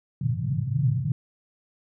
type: band-pass noise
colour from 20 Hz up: pink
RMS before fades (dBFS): -25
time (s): 0.21-1.12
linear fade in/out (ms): 2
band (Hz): 110 to 150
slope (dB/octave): 48
effects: none